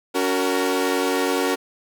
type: tone cluster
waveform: sawtooth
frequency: 281.8 / 371.3 / 463.3 Hz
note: C#4 / F#4 / A#4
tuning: +29 / +6 / -11 cents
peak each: -20 dBFS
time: 0.14-1.56 s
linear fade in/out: 20 ms
effects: none